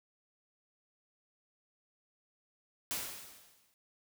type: noise with exponential decay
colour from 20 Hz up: white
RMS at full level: -35 dBFS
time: 2.91-3.74 s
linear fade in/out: 0 ms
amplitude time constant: 180 ms
effects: none